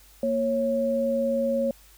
sine tone pair together, 233.1 / 549.5 Hz, A#3 / C#5, 0 / -15 cents, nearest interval octave + minor third, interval 1485 cents, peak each -27 / -23 dBFS, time 0.23-1.71 s, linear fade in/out 2 ms, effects added 50 Hz sine -54 dBFS peak until 1.97 s + white hiss -55 dBFS RMS until 1.97 s

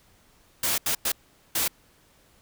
white noise bursts at uneven times, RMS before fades -25 dBFS, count 4, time 0.63-0.78 / 0.86-0.95 / 1.05-1.12 / 1.55-1.68 s, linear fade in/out 5 ms, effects pink hiss -60 dBFS RMS until 2.41 s

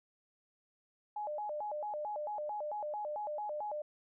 sine tone with vibrato, 709 Hz, F5, 26 cents sharp, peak -36 dBFS, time 1.16-3.82 s, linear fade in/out 5 ms, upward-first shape square, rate 4.5 Hz, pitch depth 290 cents each way, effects none

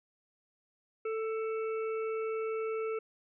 harmonic tone with a mistuned harmonic, 442.3 Hz, A4, 9 cents sharp, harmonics 1 / 3 / 5 / 6, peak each -32 / -42 / -49 / -51 dBFS, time 1.05-2.99 s, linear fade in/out 5 ms, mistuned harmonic 5, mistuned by +16 cents, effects none

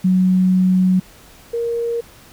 sine tone pair in turn, 185 / 467.9 Hz, F#3 / A#4, 0 / +6 cents, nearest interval octave + major third, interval 1606 cents, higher second, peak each -11 / -18 dBFS, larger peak first, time 0.04-1 / 1.53-2.01 s, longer first, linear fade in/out 10 ms, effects pink hiss -45 dBFS RMS until 2.32 s

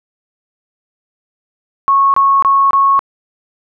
sine tone bursts, 1100 Hz, C#6, 14 cents flat, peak -7 dBFS, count 4, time 1.88-2.992 s, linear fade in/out 0 ms, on 260 ms, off 24 ms, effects none

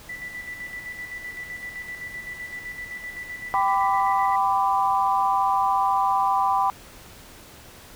sine tone with tremolo, 1975.5 Hz, B6, in tune, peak -31 dBFS, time 0.09-4.36 s, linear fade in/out 5 ms, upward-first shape square, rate 7.8 Hz, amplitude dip 50%
sine chord, G major, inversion none, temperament equal with one note detuned, 784 / 1001.6 / 1174.7 Hz, G5 / B5 / D6, 0 / +24 / 0 cents, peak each -22 / -22 / -26 dBFS, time 3.54-6.7 s, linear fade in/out 0 ms
effects pink hiss -46 dBFS RMS until 7.95 s

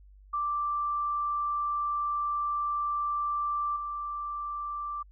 sine tone with level steps, 1174.7 Hz, D6, in tune, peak -27 / -32 dBFS, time 0.33-5.03 s, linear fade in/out 10 ms, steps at 3.76 s, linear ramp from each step 5 ms, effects added 49 Hz sine -51 dBFS peak until 5.11 s

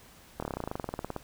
slowing click train, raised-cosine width 1 ms, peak -19 dBFS, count 20, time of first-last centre 0.4-1.163 s, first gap 25 ms, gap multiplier 1.05, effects pink hiss -55 dBFS RMS until 1.23 s

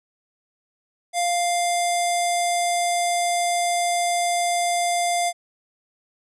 square tone with low-pass filter, 698.5 Hz, F5, in tune, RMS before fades -22 dBFS, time 1.13-5.33 s, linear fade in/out 50 ms, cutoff 8800 Hz, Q 3.3, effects none

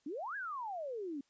sine exponential two-way sweep, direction up then down, 266 to 1700 to 266 Hz, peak -38 dBFS, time 0.06-1.21 s, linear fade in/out 5 ms, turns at 0.36 s, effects white hiss -75 dBFS RMS until 1.29 s + resampled to 16000 Hz

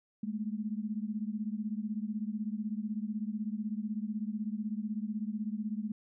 sine beating tone pair, 207.7 / 223.7 Hz, G#3 / A3, 0 / +29 cents, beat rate 16 Hz, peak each -35 / -37 dBFS, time 0.23-5.92 s, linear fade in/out 5 ms, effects none

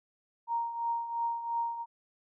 sine tone with tremolo, 932.3 Hz, A#5, in tune, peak -27 dBFS, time 0.47-1.86 s, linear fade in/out 50 ms, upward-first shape triangle, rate 2.9 Hz, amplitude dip 70%, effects none

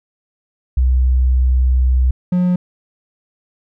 sine / triangle tone pair in turn, 63.5 / 179.61 Hz, B1 / F3, +49 / +49 cents, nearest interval octave + tritone, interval 1800 cents, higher second, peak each -10 dBFS, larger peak neither, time 0.77-2.11 / 2.32-2.56 s, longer first, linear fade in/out 5 ms, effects none

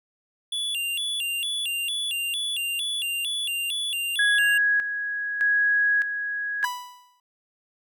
square tone with vibrato, 3092 Hz, G7, 24 cents flat, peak -26 dBFS, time 0.52-4.58 s, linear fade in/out 5 ms, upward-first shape square, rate 2.2 Hz, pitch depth 180 cents each way
sine tone with tremolo, 1661.2 Hz, G#6, in tune, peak -18 dBFS, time 4.19-6.65 s, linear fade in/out 2 ms, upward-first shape square, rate 0.82 Hz, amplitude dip 60%
45% pulse tone with exponential decay, 987.8 Hz, B5, in tune, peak -24 dBFS, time 6.64-7.2 s, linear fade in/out 2 ms, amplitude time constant 120 ms
effects none

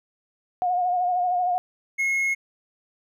sine tone with vibrato, 720 Hz, F#5, 47 cents flat, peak -20 dBFS, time 0.62-1.58 s, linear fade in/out 0 ms, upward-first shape triangle, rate 13 Hz, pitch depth 48 cents each way
triangle tone, 2167 Hz, C#7, 40 cents flat, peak -19 dBFS, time 1.98-2.35 s, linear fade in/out 20 ms
effects none

